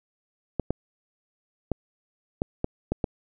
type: clicks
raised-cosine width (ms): 2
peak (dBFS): -11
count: 7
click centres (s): 0.597 / 0.706 / 1.717 / 2.419 / 2.644 / 2.92 / 3.042
effects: none